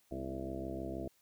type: harmonic tone with a mistuned harmonic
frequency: 66.4 Hz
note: C2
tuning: 26 cents sharp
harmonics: 1 / 2 / 3 / 4 / 5 / 6 / 7 / 8 / 9 / 10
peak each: -46 / -48 / -48 / -46 / -43 / -48 / -51 / -55 / -49 / -46 dBFS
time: 0.11-1.08 s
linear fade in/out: 5 ms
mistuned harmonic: 4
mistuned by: -46 cents
effects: white hiss -71 dBFS RMS until 1.21 s